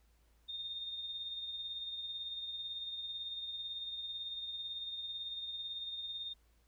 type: tone with tremolo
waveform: sine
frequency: 3658 Hz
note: A#7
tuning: 33 cents flat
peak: -38 dBFS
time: 0.48-6.34 s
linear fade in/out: 20 ms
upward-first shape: sine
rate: 18 Hz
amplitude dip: 40%
effects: added 56 Hz sine -67 dBFS peak until 6.67 s + pink hiss -75 dBFS RMS until 6.67 s